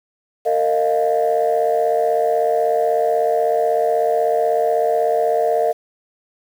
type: chord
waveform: sine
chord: Bb suspended fourth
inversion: none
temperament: equal with one note detuned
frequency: 457.9 / 622.3 / 698.5 Hz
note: Bb4 / Eb5 / F5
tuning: -31 / 0 / 0 cents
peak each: -18 dBFS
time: 0.45-5.73 s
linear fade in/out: 20 ms
effects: tanh soft clip ceiling -8 dBFS + 7-bit

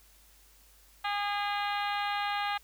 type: harmonic tone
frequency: 408.3 Hz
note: G#4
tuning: 29 cents flat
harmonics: 2 / 3 / 4 / 5 / 6 / 7 / 8 / 9 / 10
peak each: -32 / -36 / -38 / -40 / -42 / -43 / -44 / -45 / -46 dBFS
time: 1.04-2.58 s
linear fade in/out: 10 ms
effects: added 50 Hz sine -61 dBFS peak until 2.63 s + white hiss -61 dBFS RMS until 2.63 s

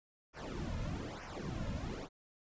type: noise with flanger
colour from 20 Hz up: brown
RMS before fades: -41 dBFS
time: 0.33-2.09 s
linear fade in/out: 50 ms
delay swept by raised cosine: 0.25 to 2.65 ms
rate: 1.1 Hz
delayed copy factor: -0.85
effects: resampled to 16000 Hz

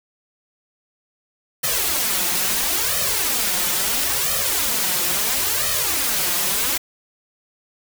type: noise with flanger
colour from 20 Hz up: white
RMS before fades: -21 dBFS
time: 1.63-6.78 s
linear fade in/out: 10 ms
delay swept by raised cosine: 1.6 to 5.7 ms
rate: 0.74 Hz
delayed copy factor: +0.9
effects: none

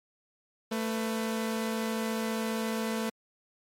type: tone pair together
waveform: sawtooth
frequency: 222.4 / 499.2 Hz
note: A3 / B4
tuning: +19 / +19 cents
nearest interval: octave + major second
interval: 1400 cents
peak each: -26 / -33 dBFS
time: 0.71-3.1 s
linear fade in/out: 10 ms
effects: MP3 64 kbps

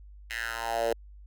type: tone with high-pass filter sweep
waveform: 10% pulse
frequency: 115.5 Hz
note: A#2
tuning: 16 cents flat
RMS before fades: -31 dBFS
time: 0.3-0.93 s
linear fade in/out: 5 ms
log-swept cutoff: 2200 to 460 Hz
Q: 4.1
effects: added 50 Hz sine -46 dBFS peak until 1.26 s

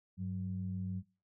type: tone pair together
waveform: sine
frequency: 98 / 185 Hz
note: G2 / F#3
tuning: 0 / 0 cents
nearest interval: major seventh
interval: 1100 cents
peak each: -38 / -37 dBFS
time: 0.17-1.03 s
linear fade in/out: 50 ms
effects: noise-tail reverb RT60 0.3 s tail -21 dB re dry + tanh soft clip ceiling -27 dBFS

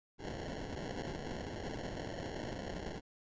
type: noise with sample-and-hold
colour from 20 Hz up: blue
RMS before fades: -42 dBFS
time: 0.18-3.01 s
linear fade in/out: 50 ms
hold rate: 1225 Hz
effects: resampled to 16000 Hz

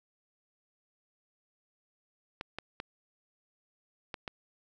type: clicks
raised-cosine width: 0.3 ms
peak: -21 dBFS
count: 5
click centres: 2.411 / 2.586 / 2.801 / 4.142 / 4.278 s
effects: none

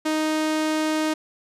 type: tone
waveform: sawtooth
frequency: 311.1 Hz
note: D#4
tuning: in tune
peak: -17 dBFS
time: 0.05-1.14 s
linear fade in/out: 10 ms
effects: low-pass 10000 Hz 12 dB/octave

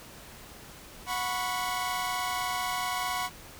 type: chord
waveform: sawtooth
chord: F# suspended fourth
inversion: none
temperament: equal with one note detuned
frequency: 731.9 / 987.8 / 1108.7 Hz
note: F#5 / B5 / C#6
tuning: -19 / 0 / 0 cents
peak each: -30 dBFS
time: 1.06-3.3 s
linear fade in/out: 50 ms
effects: pink hiss -48 dBFS RMS until 3.59 s

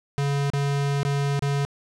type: tone with dropouts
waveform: square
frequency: 141.2 Hz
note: C#3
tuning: 32 cents sharp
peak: -22 dBFS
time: 0.18-1.65 s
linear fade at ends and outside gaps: 0 ms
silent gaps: 0.501-0.535 / 1.031-1.05 / 1.393-1.423 s
effects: low-pass 8000 Hz 12 dB/octave + 10-bit

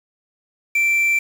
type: tone with quantisation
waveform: triangle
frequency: 2344 Hz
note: D7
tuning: 4 cents flat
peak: -13 dBFS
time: 0.75-1.19 s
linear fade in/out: 5 ms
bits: 6
effects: none

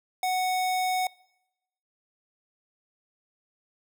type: tone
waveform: square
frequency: 740 Hz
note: F#5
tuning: in tune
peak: -25 dBFS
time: 0.23-1.07 s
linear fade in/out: 2 ms
effects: noise-tail reverb RT60 0.9 s tail -24 dB re dry

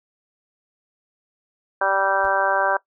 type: harmonic tone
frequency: 194.6 Hz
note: G3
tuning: 12 cents flat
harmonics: 2 / 3 / 4 / 5 / 6 / 7 / 8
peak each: -32 / -23 / -24 / -24 / -27 / -28 / -23 dBFS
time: 1.81-2.77 s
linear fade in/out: 5 ms
type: noise with exponential decay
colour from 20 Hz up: brown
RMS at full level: -34 dBFS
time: 2.24-2.35 s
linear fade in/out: 5 ms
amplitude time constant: 22 ms
effects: noise-tail reverb RT60 0.1 s tail -20 dB re dry

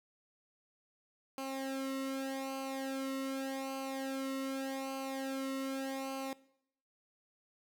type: tone with flanger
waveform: sawtooth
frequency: 268.3 Hz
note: C4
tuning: 44 cents sharp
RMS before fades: -39 dBFS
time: 1.38-6.33 s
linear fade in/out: 0 ms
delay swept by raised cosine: 0.55 to 1.23 ms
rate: 0.84 Hz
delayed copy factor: -0.8
effects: noise-tail reverb RT60 0.7 s tail -20 dB re dry

